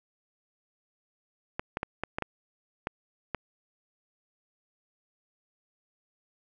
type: clicks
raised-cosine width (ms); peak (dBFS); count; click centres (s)
0.5; -15; 8; 1.595 / 1.771 / 1.831 / 2.036 / 2.185 / 2.223 / 2.871 / 3.347
effects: none